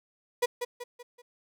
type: tone with echo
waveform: 35% pulse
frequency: 486.4 Hz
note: B4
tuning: 26 cents flat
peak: -21 dBFS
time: 0.42-0.46 s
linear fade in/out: 10 ms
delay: 190 ms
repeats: 4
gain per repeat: -7 dB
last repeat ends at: 1.22 s
effects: none